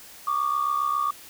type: tone pair together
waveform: sine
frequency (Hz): 1132.6 / 1200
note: C#6 / D6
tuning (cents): +37 / +37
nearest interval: minor second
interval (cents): 100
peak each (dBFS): -24 / -24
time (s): 0.27-1.11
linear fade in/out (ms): 5
effects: tanh soft clip ceiling -16 dBFS + white hiss -46 dBFS RMS until 1.29 s